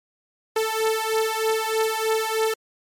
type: beating tone pair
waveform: sawtooth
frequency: 440 / 443.2 Hz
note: A4 / A4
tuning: 0 / +13 cents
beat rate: 3.2 Hz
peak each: -20 dBFS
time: 0.56-2.54 s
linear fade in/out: 5 ms
effects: MP3 64 kbps